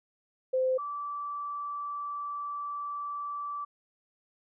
sine tone pair in turn, 517 / 1160.6 Hz, C5 / D6, -21 / -21 cents, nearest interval octave + major second, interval 1400 cents, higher second, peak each -24 / -33 dBFS, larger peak first, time 0.53-0.78 / 0.78-3.65 s, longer second, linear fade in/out 10 ms, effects none

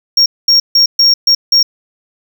triangle tone bursts at uneven times, 5560 Hz, F8, 9 cents flat, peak -4 dBFS, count 6, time 0.17-0.26 / 0.48-0.6 / 0.75-0.86 / 0.99-1.14 / 1.27-1.35 / 1.52-1.63 s, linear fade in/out 5 ms, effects none

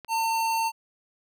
click, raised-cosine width 0.3 ms, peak -25 dBFS, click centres 0.047 s
square tone, 903 Hz, A5, 45 cents sharp, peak -24 dBFS, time 0.08-0.72 s, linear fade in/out 50 ms
effects none

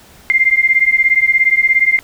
sine beating tone pair, 2093 / 2110 Hz, C7 / C7, 0 / +14 cents, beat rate 17 Hz, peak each -12 dBFS, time 0.3-1.99 s, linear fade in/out 0 ms, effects pink hiss -43 dBFS RMS until 2.03 s

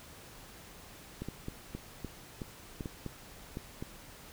clicks, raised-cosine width 3 ms, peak -25 dBFS, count 11, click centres 1.22 / 1.286 / 1.484 / 1.75 / 2.047 / 2.418 / 2.808 / 2.858 / 3.063 / 3.571 / 3.825 s, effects pink hiss -52 dBFS RMS until 4.32 s

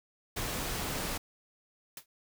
pink noise, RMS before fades -35 dBFS, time 0.36-1.18 s, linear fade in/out 10 ms
white noise with exponential decay, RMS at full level -39 dBFS, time 1.97-2.06 s, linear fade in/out 2 ms, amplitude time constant 19 ms
effects none

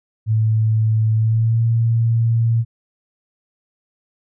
sine tone with pitch glide, 110 to 115 Hz, A2 to A#2, 0 to -23 cents, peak -13 dBFS, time 0.26-2.65 s, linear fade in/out 50 ms, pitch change +77 cents, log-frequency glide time 1.15-1.63 s, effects none

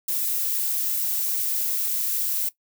violet noise, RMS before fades -25 dBFS, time 0.08-2.49 s, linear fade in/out 5 ms, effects noise-tail reverb RT60 0.1 s tail -17 dB re dry

